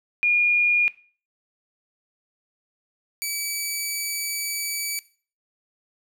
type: tone pair in turn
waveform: sine / 10% pulse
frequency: 2430 / 2294 Hz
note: D#7 / D7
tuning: -42 / -41 cents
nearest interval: minor second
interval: 99 cents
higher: first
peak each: -17 dBFS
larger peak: neither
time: 0.23-0.88 / 3.22-4.99 s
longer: second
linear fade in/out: 0 ms
effects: noise-tail reverb RT60 0.4 s tail -18 dB re dry